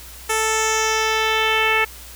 10% pulse tone with low-pass filter sweep, 440 Hz, A4, in tune, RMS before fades -19 dBFS, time 0.29-1.85 s, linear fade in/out 10 ms, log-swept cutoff 9800 to 2400 Hz, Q 2.6, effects added 60 Hz sine -41 dBFS peak until 2.15 s + white hiss -40 dBFS RMS until 2.15 s

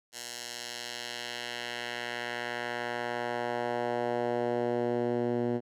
10% pulse tone with band-pass filter sweep, 120.4 Hz, B2, 44 cents flat, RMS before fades -33 dBFS, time 0.12-5.61 s, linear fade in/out 50 ms, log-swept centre 6900 to 280 Hz, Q 1, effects none

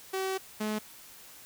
sawtooth tone pair in turn, 381.2 / 213.9 Hz, G4 / A3, -48 / -49 cents, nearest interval minor seventh, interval 1001 cents, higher first, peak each -26 dBFS, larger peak neither, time 0.13-0.38 / 0.6-0.79 s, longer first, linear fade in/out 10 ms, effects white hiss -51 dBFS RMS until 1.45 s

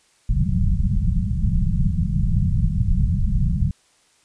pink low-pass noise, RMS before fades -19 dBFS, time 0.29-3.71 s, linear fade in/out 5 ms, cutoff 200 Hz, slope 96 dB/octave, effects white hiss -59 dBFS RMS until 4.24 s + resampled to 22050 Hz

